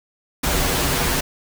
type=noise with comb filter; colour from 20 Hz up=pink; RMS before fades=-20 dBFS; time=0.43-1.21 s; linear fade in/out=10 ms; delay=9.4 ms; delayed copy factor=-0.65; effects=none